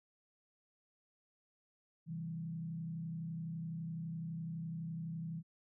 sine tone with frequency modulation, 164 Hz, E3, 9 cents flat, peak -39 dBFS, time 2.06-5.43 s, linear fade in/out 50 ms, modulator 31.9 Hz, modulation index 0.61, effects none

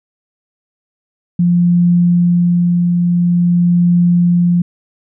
sine tone with tremolo, 174.61 Hz, F3, in tune, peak -7 dBFS, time 1.39-4.62 s, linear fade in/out 5 ms, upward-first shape triangle, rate 0.48 Hz, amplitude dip 30%, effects none

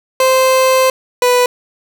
30% pulse tone pair in turn, 521 / 494 Hz, C5 / B4, -7 / 0 cents, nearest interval minor second, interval 93 cents, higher first, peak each -6 dBFS, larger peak neither, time 0.2-0.9 / 1.22-1.46 s, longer first, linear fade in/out 2 ms, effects none

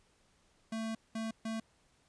square tone bursts at uneven times, 223 Hz, A3, 23 cents sharp, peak -36 dBFS, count 3, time 0.72-0.95 / 1.15-1.31 / 1.45-1.6 s, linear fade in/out 5 ms, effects pink hiss -70 dBFS RMS until 2.08 s + resampled to 22050 Hz

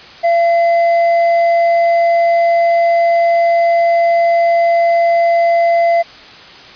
triangle tone with hard clipping, 680 Hz, F5, 46 cents flat, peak -10 dBFS, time 0.23-6.03 s, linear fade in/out 20 ms, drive 8 dB, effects white hiss -36 dBFS RMS until 6.75 s + resampled to 11025 Hz

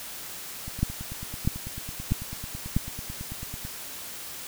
two click trains, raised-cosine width 5 ms, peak -24 / -10 dBFS, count 28 / 4, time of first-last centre 0.68-3.65 / 0.83-2.765 s, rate 9.09 / 1.55 Hz, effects white hiss -39 dBFS RMS until 4.47 s

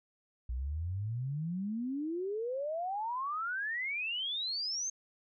sine exponential sweep, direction up, 58.27 to 6440 Hz, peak -33 dBFS, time 0.49-4.9 s, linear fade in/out 5 ms, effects none

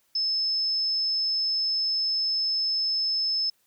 sine tone, 5230 Hz, E8, 15 cents flat, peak -23 dBFS, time 0.15-3.5 s, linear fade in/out 5 ms, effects white hiss -68 dBFS RMS until 3.66 s

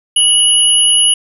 sine tone pair together, 2936 / 10463 Hz, F#7 / E9, -14 / -14 cents, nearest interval octave + minor seventh, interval 2200 cents, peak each -10 dBFS, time 0.16-1.14 s, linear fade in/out 5 ms, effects none

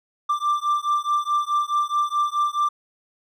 triangle beating tone pair, 1179 / 1183.7 Hz, D6 / D6, +6 / +13 cents, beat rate 4.7 Hz, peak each -21 dBFS, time 0.29-2.69 s, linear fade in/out 10 ms, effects none

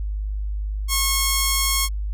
5% pulse tone, 1088 Hz, C#6, 33 cents flat, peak -7 dBFS, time 0.88-1.89 s, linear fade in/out 50 ms, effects added 51 Hz sine -23 dBFS peak until 2.13 s

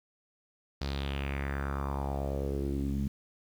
sawtooth tone with low-pass filter sweep, 69.3 Hz, C#2, in tune, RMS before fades -33 dBFS, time 0.81-3.08 s, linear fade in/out 5 ms, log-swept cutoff 4800 to 200 Hz, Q 3.7, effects 9-bit

